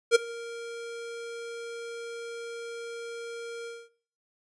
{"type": "tone with ADSR envelope", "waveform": "square", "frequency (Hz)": 466.2, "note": "A#4", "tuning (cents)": 0, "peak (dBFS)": -14, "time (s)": [0.11, 3.89], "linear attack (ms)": 43, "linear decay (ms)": 14, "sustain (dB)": -23, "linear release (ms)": 230, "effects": ["noise-tail reverb RT60 0.5 s tail -18 dB re dry", "resampled to 22050 Hz"]}